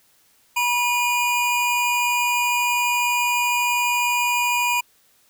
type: tone pair together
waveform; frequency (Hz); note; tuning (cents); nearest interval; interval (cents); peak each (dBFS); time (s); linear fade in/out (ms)
square; 967 / 2442; B5 / D#7; -37 / -33; octave + major third; 1604; -22; 0.56-4.81; 10
effects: white hiss -59 dBFS RMS until 5.29 s